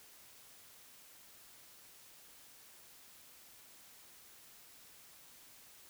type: silence
effects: white hiss -59 dBFS RMS until 5.89 s